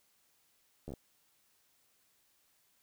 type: slowing click train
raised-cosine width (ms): 2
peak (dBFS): -30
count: 5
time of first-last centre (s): 0.88-0.937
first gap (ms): 12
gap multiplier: 1.12
effects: white hiss -72 dBFS RMS until 2.82 s